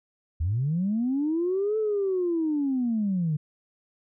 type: linear two-way sweep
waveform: sine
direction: up then down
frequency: 73.42 to 440 to 145.2 Hz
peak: -22 dBFS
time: 0.4-3.37 s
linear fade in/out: 10 ms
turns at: 1.78 s
effects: tanh soft clip ceiling -18 dBFS